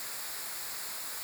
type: noise with comb filter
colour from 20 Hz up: white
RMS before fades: -39 dBFS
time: 0-1.23 s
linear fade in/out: 0 ms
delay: 0.33 ms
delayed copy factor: -0.55
effects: none